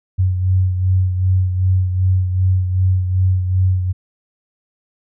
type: beating tone pair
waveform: sine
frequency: 92.5 / 95.1 Hz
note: F#2 / F#2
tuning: 0 / +48 cents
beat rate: 2.6 Hz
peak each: -13 / -22 dBFS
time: 0.18-3.93 s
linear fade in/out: 20 ms
effects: none